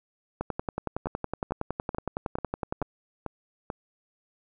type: two click trains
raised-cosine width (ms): 1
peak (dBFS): -18 / -15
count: 7 / 27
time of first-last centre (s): 1.07-3.702 / 0.41-2.817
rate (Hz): 2.28 / 10.8
effects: none